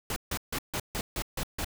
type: noise bursts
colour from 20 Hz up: pink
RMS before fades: -32 dBFS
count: 8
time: 0.1-1.646 s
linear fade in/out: 2 ms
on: 62 ms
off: 150 ms
effects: none